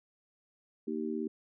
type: chord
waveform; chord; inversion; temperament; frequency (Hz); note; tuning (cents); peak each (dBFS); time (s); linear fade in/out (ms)
sine; Eb major; second; just; 233.3 / 311.1 / 388.9; Bb3 / Eb4 / G4; +2 / 0 / -14; -36 / -37 / -37; 0.87-1.28; 10
effects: none